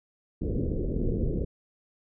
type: low-pass noise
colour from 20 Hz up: pink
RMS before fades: -28 dBFS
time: 0.41-1.45 s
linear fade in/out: 10 ms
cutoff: 490 Hz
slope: 48 dB/octave
effects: none